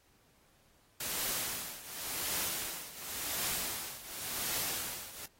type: noise with tremolo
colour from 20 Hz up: white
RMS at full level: -34 dBFS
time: 1-5.26 s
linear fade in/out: 5 ms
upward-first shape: triangle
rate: 0.91 Hz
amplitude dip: 85%
effects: pink hiss -68 dBFS RMS until 5.39 s + AAC 48 kbps